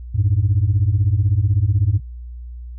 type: beating tone pair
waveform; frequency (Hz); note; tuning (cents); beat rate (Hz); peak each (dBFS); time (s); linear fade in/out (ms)
sine; 92.5 / 108.5; F#2 / A2; 0 / -24; 16; -15; 0.14-2; 20
effects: tanh soft clip ceiling -9 dBFS + added 60 Hz sine -30 dBFS peak until 2.78 s